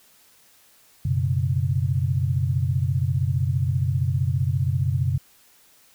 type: chord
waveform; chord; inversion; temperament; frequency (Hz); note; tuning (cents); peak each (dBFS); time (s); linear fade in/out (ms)
sine; F# suspended fourth; none; equal; 92.5 / 123.47 / 138.59; F#2 / B2 / C#3; 0 / 0 / 0; -24; 1.05-5.18; 5
effects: white hiss -56 dBFS RMS until 5.94 s